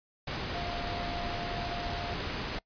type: tone in noise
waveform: sine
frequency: 698.5 Hz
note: F5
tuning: in tune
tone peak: -38 dBFS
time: 0.54-2.14 s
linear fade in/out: 5 ms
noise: pink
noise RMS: -35 dBFS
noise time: 0.27-2.59 s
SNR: -6 dB
effects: noise-tail reverb RT60 0.1 s tail -24 dB re dry + resampled to 11025 Hz